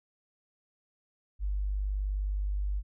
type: tone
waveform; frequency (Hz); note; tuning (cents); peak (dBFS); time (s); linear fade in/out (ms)
sine; 49.62; G1; +22; -28; 1.39-2.83; 50
effects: none